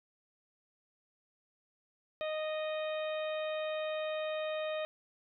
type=harmonic tone; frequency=620 Hz; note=D#5; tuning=6 cents flat; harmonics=1 / 2 / 3 / 4 / 5 / 6; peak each=-34 / -45 / -47 / -46 / -51 / -49 dBFS; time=2.21-4.85 s; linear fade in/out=0 ms; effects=none